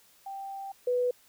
sine tone pair in turn, 784 / 493.9 Hz, G5 / B4, 0 / 0 cents, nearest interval minor sixth, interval 800 cents, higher first, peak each -36 / -24 dBFS, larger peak second, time 0.26-0.72 / 0.87-1.11 s, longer first, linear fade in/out 5 ms, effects white hiss -61 dBFS RMS until 1.28 s

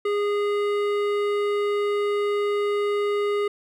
triangle tone with hard clipping, 410.9 Hz, G#4, 18 cents flat, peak -23 dBFS, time 0.05-3.48 s, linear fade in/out 5 ms, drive 17 dB, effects none

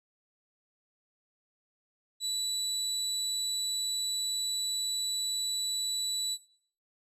30% pulse tone, 3951 Hz, B7, in tune, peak -27 dBFS, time 2.2-6.38 s, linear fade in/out 50 ms, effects noise-tail reverb RT60 0.5 s tail -17 dB re dry + resampled to 32000 Hz

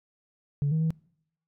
sine tone with pitch steps, 143.1 / 158.5 / 160.9 Hz, D3 / D#3 / E3, -45 / +32 / -42 cents, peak -21 dBFS, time 0.62-0.905 s, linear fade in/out 0 ms, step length 95 ms, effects noise-tail reverb RT60 0.7 s tail -25 dB re dry + tanh soft clip ceiling -20 dBFS

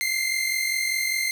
sawtooth tone pair together, 2068 / 2113 Hz, C7 / C7, -21 / +16 cents, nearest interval unison, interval 37 cents, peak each -23 / -22 dBFS, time 0.01-1.31 s, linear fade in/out 0 ms, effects 8-bit

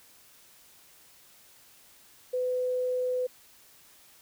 sine tone, 503 Hz, B4, 32 cents sharp, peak -26 dBFS, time 2.33-3.27 s, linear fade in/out 10 ms, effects white hiss -57 dBFS RMS until 4.21 s

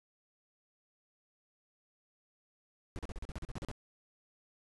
brown noise bursts, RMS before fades -40 dBFS, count 12, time 2.96-3.714 s, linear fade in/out 0 ms, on 28 ms, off 38 ms, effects resampled to 24000 Hz

